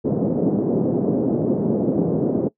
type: band-pass noise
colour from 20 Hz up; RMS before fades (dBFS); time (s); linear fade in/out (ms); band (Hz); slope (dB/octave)
pink; -20; 0.04-2.49; 20; 160 to 490; 24
effects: noise-tail reverb RT60 0.1 s tail -21 dB re dry